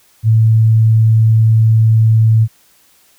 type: tone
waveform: sine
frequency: 111.3 Hz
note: A2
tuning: 20 cents sharp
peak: -6 dBFS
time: 0.23-2.48 s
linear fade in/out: 50 ms
effects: white hiss -51 dBFS RMS until 3.18 s